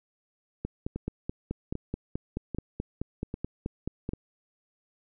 two click trains, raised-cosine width 3 ms, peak -20 / -18 dBFS, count 5 / 17, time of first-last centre 0.96-4.135 / 0.65-4.091 s, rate 1.26 / 4.65 Hz, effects none

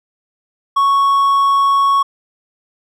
triangle tone, 1108.7 Hz, C#6, in tune, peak -8 dBFS, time 0.76-2.03 s, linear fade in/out 10 ms, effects none

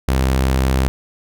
sawtooth tone, 65.6 Hz, C2, 5 cents sharp, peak -10 dBFS, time 0.08-0.88 s, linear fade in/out 0 ms, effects none

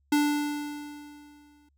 square tone with exponential decay, 293.7 Hz, D4, in tune, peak -20 dBFS, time 0.12-1.69 s, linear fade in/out 5 ms, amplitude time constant 340 ms, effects added 70 Hz sine -65 dBFS peak until 1.77 s

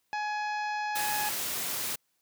harmonic tone, 841 Hz, G#5, 22 cents sharp, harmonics 1 / 2 / 3 / 4 / 5 / 6 / 7 / 8, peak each -31 / -36 / -41 / -53 / -49 / -49 / -56 / -60 dBFS, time 0.13-1.29 s, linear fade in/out 0 ms
white high-pass noise, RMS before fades -33 dBFS, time 0.95-1.96 s, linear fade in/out 10 ms, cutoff 100 Hz, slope 12 dB/octave
effects white hiss -75 dBFS RMS until 2.21 s + high-pass 60 Hz 12 dB/octave

